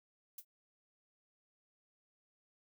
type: noise with exponential decay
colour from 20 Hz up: violet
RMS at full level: -41 dBFS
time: 0.38-0.45 s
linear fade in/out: 5 ms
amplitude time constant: 15 ms
effects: none